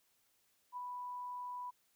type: tone with ADSR envelope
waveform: sine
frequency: 987.8 Hz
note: B5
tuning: in tune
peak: -39 dBFS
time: 0.72-1.71 s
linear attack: 49 ms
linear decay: 14 ms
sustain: -2 dB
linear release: 16 ms
effects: white hiss -75 dBFS RMS until 1.95 s

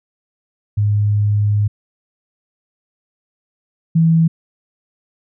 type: tone pair in turn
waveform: sine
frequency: 103.83 / 163.68 Hz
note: G#2 / E3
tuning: 0 / -12 cents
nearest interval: minor sixth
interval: 788 cents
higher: second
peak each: -12 / -9 dBFS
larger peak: second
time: 0.77-1.68 / 3.95-4.28 s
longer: first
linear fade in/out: 10 ms
effects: none

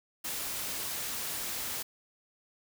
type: noise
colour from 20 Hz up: white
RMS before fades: -36 dBFS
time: 0.24-1.83 s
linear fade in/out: 10 ms
effects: none

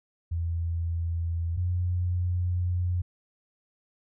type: tone pair in turn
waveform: sine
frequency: 84 / 89.09 Hz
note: E2 / F2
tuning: +33 / +35 cents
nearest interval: minor second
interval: 102 cents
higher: second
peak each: -26 / -24 dBFS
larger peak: second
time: 0.31-1.57 / 1.57-3.02 s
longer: second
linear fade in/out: 10 ms
effects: none

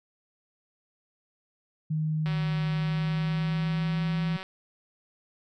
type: tone with pitch glide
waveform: sine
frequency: 155.56 to 165.76 Hz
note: D#3 to E3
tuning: 0 to +10 cents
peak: -25 dBFS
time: 1.9-4.37 s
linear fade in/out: 10 ms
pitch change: +110 cents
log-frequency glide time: 2.63-4.22 s
type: click train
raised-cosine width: 0.3 ms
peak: -23 dBFS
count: 411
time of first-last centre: 2.26-4.429 s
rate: 189 Hz
effects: none

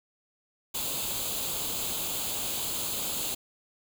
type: noise with comb filter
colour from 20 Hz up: white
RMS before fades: -32 dBFS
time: 0.74-3.35 s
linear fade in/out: 10 ms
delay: 0.27 ms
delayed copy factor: +0.7
effects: none

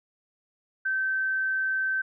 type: tone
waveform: sine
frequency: 1546 Hz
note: G6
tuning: 24 cents flat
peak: -24 dBFS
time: 0.85-2.02 s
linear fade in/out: 10 ms
effects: none

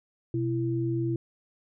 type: tone pair together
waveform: sine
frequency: 125.3 / 334.5 Hz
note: B2 / E4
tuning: +25 / +25 cents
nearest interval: octave + perfect fourth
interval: 1700 cents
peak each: -28 dBFS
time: 0.34-1.16 s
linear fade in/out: 2 ms
effects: none

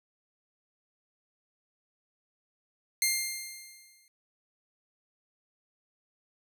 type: tone with exponential decay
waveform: 10% pulse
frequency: 2109 Hz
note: C7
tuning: 13 cents sharp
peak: -14 dBFS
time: 3.02-4.08 s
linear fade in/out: 1 ms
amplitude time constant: 230 ms
effects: none

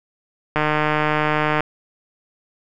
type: click train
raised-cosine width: 0.5 ms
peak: -4 dBFS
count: 160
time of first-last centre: 0.56-1.606 s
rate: 152 Hz
effects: none

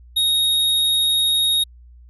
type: tone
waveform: square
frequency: 3748 Hz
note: A#7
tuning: 9 cents sharp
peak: -16 dBFS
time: 0.16-1.64 s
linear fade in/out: 10 ms
effects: added 60 Hz sine -42 dBFS peak until 2.09 s + resampled to 32000 Hz

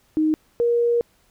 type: tone pair in turn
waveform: sine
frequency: 311.1 / 473.2 Hz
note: D#4 / A#4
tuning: 0 / +26 cents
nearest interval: perfect fifth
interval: 726 cents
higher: second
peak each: -16 dBFS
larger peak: neither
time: 0.17-0.34 / 0.6-1.01 s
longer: second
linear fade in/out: 0 ms
effects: pink hiss -61 dBFS RMS until 1.3 s

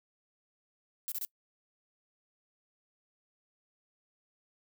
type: noise bursts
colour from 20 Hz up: violet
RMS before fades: -36 dBFS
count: 3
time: 1.08-1.25 s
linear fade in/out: 0 ms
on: 38 ms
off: 28 ms
effects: noise-tail reverb RT60 0.1 s tail -23 dB re dry

